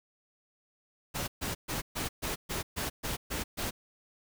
pink noise bursts, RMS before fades -34 dBFS, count 10, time 1.14-3.71 s, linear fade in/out 20 ms, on 140 ms, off 130 ms, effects none

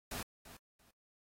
pink noise with echo, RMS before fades -42 dBFS, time 0.11-0.23 s, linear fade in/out 5 ms, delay 340 ms, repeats 2, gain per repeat -13 dB, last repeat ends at 0.91 s, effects AAC 48 kbps

